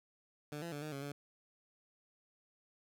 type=tone with pitch steps; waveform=15% pulse; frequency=148.2 / 169.6 / 145.6 / 153.3 / 138.5 / 143.3 Hz; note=D3 / E3 / D3 / D#3 / C#3 / D3; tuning=+16 / +50 / -15 / -25 / -1 / -42 cents; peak=-35 dBFS; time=0.52-1.12 s; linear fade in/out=2 ms; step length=100 ms; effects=none